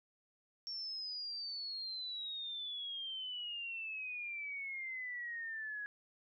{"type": "exponential sweep", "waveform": "sine", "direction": "down", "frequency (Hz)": [5500, 1661.2], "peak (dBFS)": -40, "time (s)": [0.67, 5.86], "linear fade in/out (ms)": 0, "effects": []}